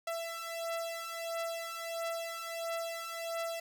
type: beating tone pair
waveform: sawtooth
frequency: 666 / 667.5 Hz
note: E5 / E5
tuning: +18 / +22 cents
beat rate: 1.5 Hz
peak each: -36 / -35 dBFS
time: 0.07-3.6 s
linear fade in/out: 5 ms
effects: none